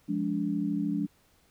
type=chord; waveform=sine; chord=D diminished; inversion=first; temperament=equal with one note detuned; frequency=174.61 / 207.7 / 288.3 Hz; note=F3 / Ab3 / D4; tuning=0 / 0 / -32 cents; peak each=-33 / -31 / -30 dBFS; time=0.08-1.07 s; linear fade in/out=20 ms; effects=pink hiss -65 dBFS RMS until 1.5 s